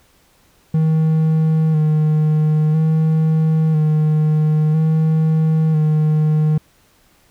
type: tone with vibrato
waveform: triangle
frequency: 156.2 Hz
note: D#3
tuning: 7 cents sharp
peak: -10 dBFS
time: 0.74-6.58 s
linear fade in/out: 5 ms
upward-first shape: square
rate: 0.5 Hz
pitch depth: 25 cents each way
effects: pink hiss -55 dBFS RMS until 7.3 s